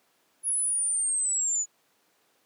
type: linear sweep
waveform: sine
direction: down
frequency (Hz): 10548 to 6840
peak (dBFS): -24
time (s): 0.43-1.66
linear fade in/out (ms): 50
effects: pink hiss -67 dBFS RMS until 2.45 s + high-pass 300 Hz 12 dB/octave